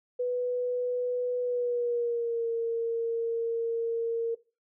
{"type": "tone with pitch glide", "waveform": "sine", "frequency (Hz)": [493.9, 460.8], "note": ["B4", "A#4"], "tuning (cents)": [0, -20], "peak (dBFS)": -26, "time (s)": [0.19, 4.35], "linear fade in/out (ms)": 10, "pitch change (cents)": -120, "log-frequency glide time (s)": [1.41, 2.48], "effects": ["noise-tail reverb RT60 0.3 s tail -18 dB re dry"]}